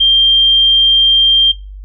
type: tone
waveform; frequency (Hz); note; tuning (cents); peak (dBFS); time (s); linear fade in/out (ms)
sine; 3180; G7; +24; -6; 0-1.52; 10
effects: noise-tail reverb RT60 0.3 s tail -20 dB re dry + added 49 Hz sine -27 dBFS peak until 1.84 s